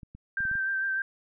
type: clicks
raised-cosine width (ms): 5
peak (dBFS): -32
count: 6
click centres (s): 0.032 / 0.15 / 0.405 / 0.453 / 0.514 / 0.554
type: tone with vibrato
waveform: sine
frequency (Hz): 1568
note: G6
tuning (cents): 0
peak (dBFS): -26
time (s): 0.37-1.02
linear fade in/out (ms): 2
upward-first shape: sine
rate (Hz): 6.7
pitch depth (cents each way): 24
effects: none